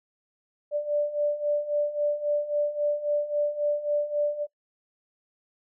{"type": "beating tone pair", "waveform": "sine", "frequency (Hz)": [586, 589.7], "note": ["D5", "D5"], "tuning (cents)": [-4, 7], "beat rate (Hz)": 3.7, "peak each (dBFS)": [-29, -25], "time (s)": [0.71, 4.47], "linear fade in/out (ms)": 50, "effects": ["noise-tail reverb RT60 0.1 s tail -22 dB re dry"]}